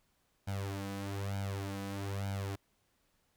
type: tone with flanger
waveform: sawtooth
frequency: 98.8 Hz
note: G2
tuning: 14 cents sharp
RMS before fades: -38 dBFS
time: 0.47-2.56 s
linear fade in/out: 10 ms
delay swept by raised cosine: 1.3 to 4 ms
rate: 1.1 Hz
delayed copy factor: +0.9
effects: pink hiss -75 dBFS RMS until 3.36 s